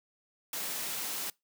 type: noise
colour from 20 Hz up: white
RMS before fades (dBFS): -36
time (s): 0.53-1.3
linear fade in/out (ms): 2
effects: noise-tail reverb RT60 0.2 s tail -24 dB re dry + high-pass 150 Hz 12 dB/octave